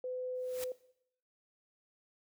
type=tone; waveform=sine; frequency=506 Hz; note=B4; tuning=42 cents sharp; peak=-36 dBFS; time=0.04-0.72 s; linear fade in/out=2 ms
type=noise with exponential growth; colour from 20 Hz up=white; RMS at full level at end=-41 dBFS; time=0.35-0.64 s; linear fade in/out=1 ms; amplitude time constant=61 ms
effects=noise-tail reverb RT60 0.7 s tail -18 dB re dry